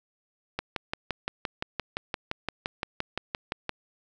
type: click train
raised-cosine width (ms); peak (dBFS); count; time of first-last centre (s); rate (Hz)
0.3; -13; 19; 0.59-3.693; 5.8
effects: none